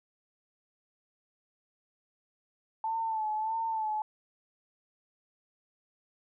sine tone with vibrato, 880 Hz, A5, in tune, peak -29 dBFS, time 2.84-4.02 s, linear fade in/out 2 ms, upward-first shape sine, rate 1.6 Hz, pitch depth 50 cents each way, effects none

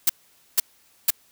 blue noise bursts, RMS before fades -17 dBFS, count 3, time 0.07-1.105 s, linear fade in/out 5 ms, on 25 ms, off 480 ms, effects white hiss -59 dBFS RMS until 1.31 s

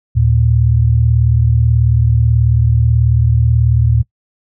sine tone pair together, 77 / 115.37 Hz, D#2 / A#2, -17 / -17 cents, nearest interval perfect fifth, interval 700 cents, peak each -13 / -10 dBFS, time 0.15-4.03 s, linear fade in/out 20 ms, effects noise-tail reverb RT60 0.1 s tail -23 dB re dry

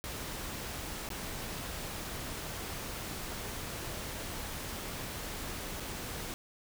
pink noise with dropouts, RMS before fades -40 dBFS, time 0.04-6.34 s, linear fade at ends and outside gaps 0 ms, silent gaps 1.09-1.103 / 5.8-5.804 s, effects none

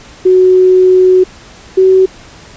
sine tone pair in turn, 370 / 377.3 Hz, F#4 / F#4, 0 / +34 cents, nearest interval unison, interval 34 cents, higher second, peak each -3 dBFS, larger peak neither, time 0.25-1.24 / 1.77-2.06 s, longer first, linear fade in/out 10 ms, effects pink hiss -36 dBFS RMS until 2.56 s + resampled to 16000 Hz

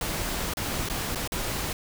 pink noise with dropouts, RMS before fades -30 dBFS, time 0.01-1.73 s, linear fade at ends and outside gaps 2 ms, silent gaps 0.537-0.57 / 0.888-0.898 / 1.149-1.156 / 1.276-1.32 s, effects none

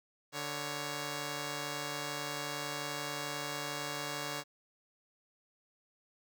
5% pulse tone pair together, 146.83 / 556.1 Hz, D3 / C#5, 0 / +5 cents, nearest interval octave + major seventh, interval 2305 cents, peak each -28 dBFS, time 0.32-4.44 s, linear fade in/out 50 ms, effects none

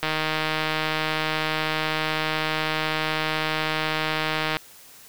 click train, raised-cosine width 0.3 ms, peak -8 dBFS, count 709, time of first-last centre 0.03-4.568 s, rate 156 Hz, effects white hiss -48 dBFS RMS until 5.08 s

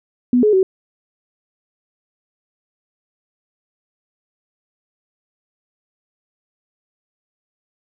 sine tone with pitch steps, 246.9 / 423.9 / 378.2 Hz, B3 / G#4 / F#4, 0 / +35 / +38 cents, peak -10 dBFS, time 0.33-0.63 s, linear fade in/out 2 ms, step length 100 ms, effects none

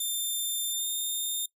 10% pulse tone with pitch glide, 3584 to 3636 Hz, A7 to A#7, +31 to -44 cents, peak -22 dBFS, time 0-1.46 s, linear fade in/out 5 ms, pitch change +25 cents, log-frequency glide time 0.69-0.88 s, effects noise-tail reverb RT60 0.1 s tail -20 dB re dry

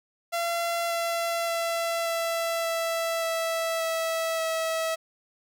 sawtooth tone with pitch steps, 681 / 676.3 / 671.6 / 667 / 662.4 / 657.8 / 653.3 / 648.7 Hz, F5 / E5 / E5 / E5 / E5 / E5 / E5 / E5, -44 / +44 / +32 / +20 / +8 / -4 / -16 / -28 cents, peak -22 dBFS, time 0.32-4.96 s, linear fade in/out 20 ms, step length 580 ms, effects none

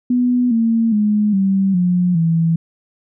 sine tone with pitch steps, 246.9 / 227.7 / 210 / 193.71 / 178.67 / 164.79 Hz, B3 / A#3 / G#3 / G3 / F3 / E3, 0 / -40 / +19 / -20 / +40 / 0 cents, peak -12 dBFS, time 0.1-2.56 s, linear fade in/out 5 ms, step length 410 ms, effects none

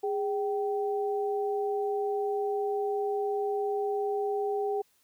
sine tone pair together, 411.4 / 774.4 Hz, G#4 / G5, -16 / -21 cents, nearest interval major seventh, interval 1095 cents, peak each -28 / -33 dBFS, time 0.03-4.82 s, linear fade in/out 10 ms, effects white hiss -68 dBFS RMS until 5.03 s

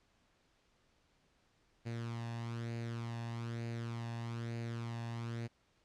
sawtooth tone with flanger, 116.54 Hz, A#2, in tune, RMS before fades -41 dBFS, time 1.85-5.48 s, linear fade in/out 20 ms, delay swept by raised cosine 0.44 to 1.14 ms, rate 1.1 Hz, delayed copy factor +0.55, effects pink hiss -73 dBFS RMS until 5.84 s + low-pass 6000 Hz 12 dB/octave

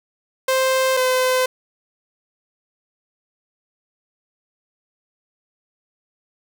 sawtooth tone pair in turn, 523.3 / 511.9 Hz, C5 / C5, 0 / -38 cents, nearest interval unison, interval 38 cents, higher first, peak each -12 dBFS, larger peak neither, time 0.48-0.97 / 0.97-1.46 s, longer neither, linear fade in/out 5 ms, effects none

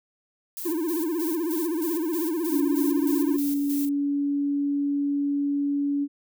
violet noise with tremolo, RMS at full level -34 dBFS, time 0.57-3.89 s, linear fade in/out 0 ms, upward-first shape square, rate 3.2 Hz, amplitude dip 60%
triangle tone with vibrato, 327.9 Hz, E4, 9 cents flat, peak -22 dBFS, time 0.65-3.37 s, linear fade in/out 10 ms, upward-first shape sine, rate 16 Hz, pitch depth 140 cents each way
sine tone, 284.4 Hz, C#4, 45 cents sharp, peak -22 dBFS, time 2.49-6.08 s, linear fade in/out 50 ms
effects none

